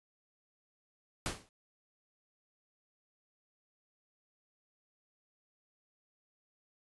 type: noise with exponential decay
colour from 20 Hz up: pink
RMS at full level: -32 dBFS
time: 1.26-1.49 s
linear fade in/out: 0 ms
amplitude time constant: 49 ms
effects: resampled to 24000 Hz